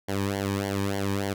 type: tone with flanger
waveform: sawtooth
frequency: 99 Hz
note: G2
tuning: 18 cents sharp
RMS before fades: -28 dBFS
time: 0.08-1.34 s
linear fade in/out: 10 ms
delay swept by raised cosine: 0.78 to 1.49 ms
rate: 3.4 Hz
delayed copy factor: -1
effects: none